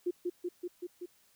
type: tone with echo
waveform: sine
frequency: 354 Hz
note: F4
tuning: 23 cents sharp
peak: -28 dBFS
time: 0.06-0.11 s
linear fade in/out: 10 ms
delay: 190 ms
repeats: 5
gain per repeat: -2 dB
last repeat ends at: 1.06 s
effects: white hiss -67 dBFS RMS until 1.35 s